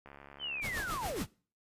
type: click train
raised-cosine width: 0.5 ms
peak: -35 dBFS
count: 39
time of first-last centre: 0.06-0.598 s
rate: 70.6 Hz
type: linear sweep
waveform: sine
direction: down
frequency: 3145 to 36.71 Hz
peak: -35 dBFS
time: 0.39-1.27 s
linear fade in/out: 50 ms
type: noise with tremolo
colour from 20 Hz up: pink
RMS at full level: -38 dBFS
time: 0.61-1.27 s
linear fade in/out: 50 ms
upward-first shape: sine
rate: 7.1 Hz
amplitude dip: 65%
effects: noise-tail reverb RT60 0.4 s tail -22 dB re dry + resampled to 32000 Hz